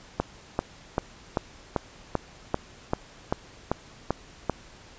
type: click train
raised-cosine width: 1 ms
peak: -9 dBFS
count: 12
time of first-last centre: 0.2-4.497 s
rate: 2.56 Hz
effects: pink hiss -50 dBFS RMS until 4.98 s + resampled to 16000 Hz